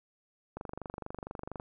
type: click train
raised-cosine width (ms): 1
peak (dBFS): -25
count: 26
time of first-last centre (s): 0.57-1.599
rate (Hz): 24.3
effects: none

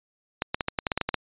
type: clicks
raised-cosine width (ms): 0.3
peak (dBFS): -9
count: 11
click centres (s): 0.421 / 0.545 / 0.608 / 0.684 / 0.788 / 0.868 / 0.918 / 0.976 / 1.013 / 1.09 / 1.143
effects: resampled to 8000 Hz

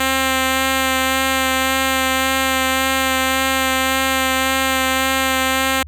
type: tone with vibrato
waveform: 5% pulse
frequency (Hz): 263.9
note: C4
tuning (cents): +15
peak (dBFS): -4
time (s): 0-5.83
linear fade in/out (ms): 5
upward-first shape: sine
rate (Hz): 1.8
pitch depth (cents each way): 11
effects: added 75 Hz sine -33 dBFS peak until 5.87 s

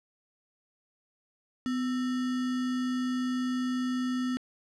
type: tone with sample-and-hold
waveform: sine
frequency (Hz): 252.3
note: B3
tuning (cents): +37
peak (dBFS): -27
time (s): 1.66-4.37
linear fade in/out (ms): 0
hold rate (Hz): 1575
effects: low-pass 6000 Hz 12 dB/octave

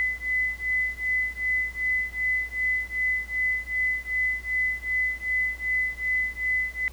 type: beating tone pair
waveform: sine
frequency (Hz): 2012 / 2014.6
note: B6 / B6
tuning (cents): +32 / +34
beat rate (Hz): 2.6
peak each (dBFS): -27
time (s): 0-6.88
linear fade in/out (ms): 0
effects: added 60 Hz sine -42 dBFS peak until 6.92 s + pink hiss -51 dBFS RMS until 6.92 s

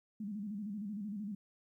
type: tone with vibrato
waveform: sine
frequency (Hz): 206.2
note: G#3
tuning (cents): -12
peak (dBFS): -38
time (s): 0.2-1.35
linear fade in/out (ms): 5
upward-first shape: square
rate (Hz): 13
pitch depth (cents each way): 84
effects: 13-bit

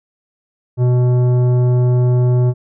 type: tone with tanh clipping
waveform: triangle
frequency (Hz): 124.1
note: B2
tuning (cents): +9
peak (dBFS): -12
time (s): 0.77-2.54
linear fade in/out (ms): 50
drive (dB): 16
effects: none

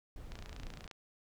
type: noise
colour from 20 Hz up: brown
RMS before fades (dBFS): -47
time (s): 0.16-0.87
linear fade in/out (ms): 2
type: click train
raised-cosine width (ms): 0.2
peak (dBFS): -31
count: 18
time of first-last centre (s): 0.32-0.912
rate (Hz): 28.7
effects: none

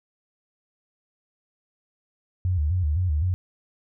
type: tone with vibrato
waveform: sine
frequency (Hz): 82.7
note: E2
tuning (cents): +6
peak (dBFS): -20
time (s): 2.45-3.34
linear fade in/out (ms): 0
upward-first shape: square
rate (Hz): 3.9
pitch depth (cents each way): 170
effects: none

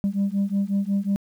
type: beating tone pair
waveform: sine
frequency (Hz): 196 / 201.5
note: G3 / G3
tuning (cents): 0 / +48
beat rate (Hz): 5.5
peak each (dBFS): -22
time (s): 0.04-1.16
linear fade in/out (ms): 0
effects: tanh soft clip ceiling -17 dBFS + 9-bit

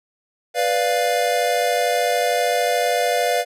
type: chord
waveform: square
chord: B diminished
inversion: none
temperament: equal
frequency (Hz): 493.9 / 587.3 / 698.5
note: B4 / D5 / F5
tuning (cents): 0 / 0 / 0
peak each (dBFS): -23 / -24 / -21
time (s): 0.54-3.45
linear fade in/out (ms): 50
effects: resampled to 32000 Hz

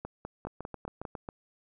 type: two click trains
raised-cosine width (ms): 1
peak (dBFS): -24 / -23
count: 7 / 6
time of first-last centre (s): 0.47-1.289 / 0.05-1.052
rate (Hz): 7.33 / 4.99
effects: none

